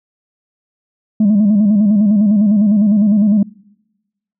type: tone with vibrato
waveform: sine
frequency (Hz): 207.7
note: G#3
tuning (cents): 0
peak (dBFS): -6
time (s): 1.2-3.43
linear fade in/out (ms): 5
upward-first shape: square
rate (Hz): 9.9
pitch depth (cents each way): 69
effects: noise-tail reverb RT60 1.0 s tail -26 dB re dry + tanh soft clip ceiling -6 dBFS